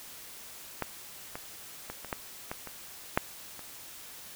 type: clicks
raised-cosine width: 0.5 ms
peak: -15 / -22 / -22 / -27 / -16 / -19 / -25 / -8 / -30 dBFS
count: 9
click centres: 0.823 / 1.355 / 1.9 / 2.047 / 2.128 / 2.515 / 2.673 / 3.175 / 3.593 s
effects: white hiss -47 dBFS RMS until 4.35 s